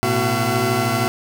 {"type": "tone cluster", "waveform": "20% pulse", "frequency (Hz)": [111.9, 125, 373.1, 679], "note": ["A2", "B2", "F#4", "F5"], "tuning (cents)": [30, 21, 14, -49], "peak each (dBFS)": -18, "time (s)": [0.03, 1.08], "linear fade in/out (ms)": 0, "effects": []}